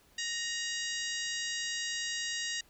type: harmonic tone with a mistuned harmonic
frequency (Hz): 950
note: A#5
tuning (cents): +33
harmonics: 2 / 3 / 4 / 5 / 6 / 7 / 8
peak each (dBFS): -38 / -40 / -41 / -42 / -43 / -43 / -44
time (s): 0.18-2.61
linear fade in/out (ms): 5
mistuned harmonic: 2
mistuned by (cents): -34
effects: pink hiss -64 dBFS RMS until 2.69 s